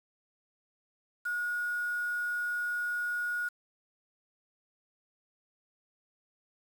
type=tone with quantisation; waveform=sine; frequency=1445 Hz; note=F#6; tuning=41 cents flat; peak=-30 dBFS; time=1.25-3.49 s; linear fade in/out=10 ms; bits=8; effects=none